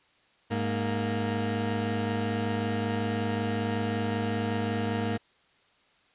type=tone pair together; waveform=20% pulse; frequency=103.83 / 233 Hz; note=G#2 / A#3; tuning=0 / -1 cents; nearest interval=octave + major second; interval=1399 cents; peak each=-25 dBFS; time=0.5-5.18 s; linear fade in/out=20 ms; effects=white hiss -64 dBFS RMS until 6.14 s + resampled to 8000 Hz